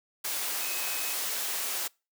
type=tone in noise; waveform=sine; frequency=2549 Hz; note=D#7; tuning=41 cents sharp; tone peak=-40 dBFS; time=0.61-1.14 s; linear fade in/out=10 ms; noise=white; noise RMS=-32 dBFS; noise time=0.24-1.88 s; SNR=-11 dB; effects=noise-tail reverb RT60 0.3 s tail -26 dB re dry + high-pass 400 Hz 12 dB/octave

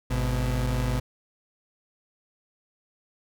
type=tone pair together; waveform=35% pulse; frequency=52.81 / 125.6 Hz; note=G#1 / B2; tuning=+30 / +30 cents; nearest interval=octave + minor third; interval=1500 cents; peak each=-25 dBFS; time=0.1-1 s; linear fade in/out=10 ms; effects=none

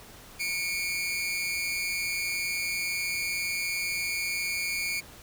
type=tone pair together; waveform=sawtooth; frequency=2217 / 2395 Hz; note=C#7 / D7; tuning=0 / +33 cents; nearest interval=minor second; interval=133 cents; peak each=-28 dBFS; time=0.39-5.01 s; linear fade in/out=20 ms; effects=pink hiss -49 dBFS RMS until 5.22 s

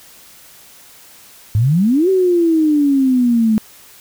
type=exponential two-way sweep; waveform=sine; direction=up then down; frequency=100 to 385.9 to 213.9 Hz; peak=-10 dBFS; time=1.55-3.58 s; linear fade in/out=0 ms; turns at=2.09 s; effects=white hiss -43 dBFS RMS until 4 s

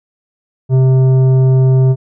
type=tone with tanh clipping; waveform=sine; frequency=130.81 Hz; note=C3; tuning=in tune; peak=-8 dBFS; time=0.69-1.96 s; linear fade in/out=50 ms; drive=10 dB; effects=none

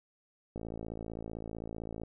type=click train; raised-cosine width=2 ms; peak=-27 dBFS; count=83; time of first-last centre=0.56-2.035 s; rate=55.6 Hz; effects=none

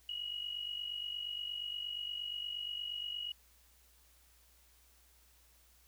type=tone with amplitude modulation; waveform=sine; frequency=2900 Hz; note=F#7; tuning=35 cents flat; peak=-35 dBFS; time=0.09-3.32 s; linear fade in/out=2 ms; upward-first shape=sine; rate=48.5 Hz; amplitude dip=65%; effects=added 60 Hz sine -67 dBFS peak until 5.87 s + white hiss -67 dBFS RMS until 5.87 s

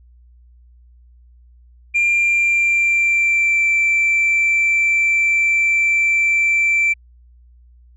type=tone with pitch glide; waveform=sine; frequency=2390 to 2339 Hz; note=D7 to D7; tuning=+30 to -8 cents; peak=-11 dBFS; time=1.94-6.94 s; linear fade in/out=20 ms; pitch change=-38 cents; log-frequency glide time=2.06-3.66 s; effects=tanh soft clip ceiling -11 dBFS + added 60 Hz sine -45 dBFS peak until 7.96 s

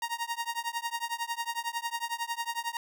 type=tone with tremolo; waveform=sawtooth; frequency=934 Hz; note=A#5; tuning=3 cents sharp; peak=-24 dBFS; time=0.02-2.77 s; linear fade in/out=2 ms; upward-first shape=triangle; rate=11 Hz; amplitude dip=100%; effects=none

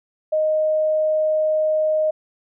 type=tone; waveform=sine; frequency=621 Hz; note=D#5; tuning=3 cents flat; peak=-16 dBFS; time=0.32-2.11 s; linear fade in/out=10 ms; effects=none

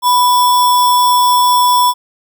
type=tone with sample-and-hold; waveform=sine; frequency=987.8 Hz; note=B5; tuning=in tune; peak=-7 dBFS; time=0.02-1.94 s; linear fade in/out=50 ms; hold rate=4410 Hz; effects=none

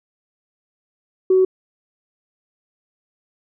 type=tone; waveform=sine; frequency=374.8 Hz; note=F#4; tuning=22 cents sharp; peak=-10 dBFS; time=1.3-1.45 s; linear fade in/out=5 ms; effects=tanh soft clip ceiling -6 dBFS

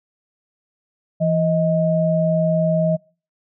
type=tone pair together; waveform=sine; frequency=166.7 / 629.8 Hz; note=E3 / D#5; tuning=+20 / +21 cents; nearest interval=octave + major seventh; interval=2301 cents; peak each=-18 dBFS; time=1.2-2.97 s; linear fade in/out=20 ms; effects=noise-tail reverb RT60 0.4 s tail -26 dB re dry

